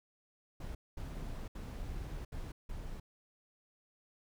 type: noise bursts at uneven times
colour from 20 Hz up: brown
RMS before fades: -42 dBFS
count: 5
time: 0.6-0.75 / 0.97-1.48 / 1.55-2.25 / 2.32-2.52 / 2.69-3 s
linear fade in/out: 5 ms
effects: none